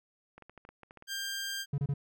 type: clicks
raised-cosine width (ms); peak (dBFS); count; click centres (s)
0.5; -35; 10; 0.38 / 0.423 / 0.496 / 0.577 / 0.651 / 0.69 / 0.833 / 0.909 / 0.973 / 1.024
type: tone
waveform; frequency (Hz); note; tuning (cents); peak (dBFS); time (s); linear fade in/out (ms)
15% pulse; 1592; G6; +26; -28; 1.07-1.66; 50
type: tone bursts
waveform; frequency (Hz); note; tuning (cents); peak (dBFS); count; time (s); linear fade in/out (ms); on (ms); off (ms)
triangle; 141.2; C#3; +32; -26; 3; 1.73-1.939; 5; 51; 28
effects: none